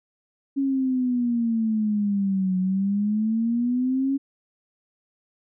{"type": "exponential two-way sweep", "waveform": "sine", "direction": "down then up", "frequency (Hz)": [277.2, 183.8, 277.2], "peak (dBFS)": -20, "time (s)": [0.56, 4.18], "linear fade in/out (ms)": 20, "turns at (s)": 2.58, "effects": []}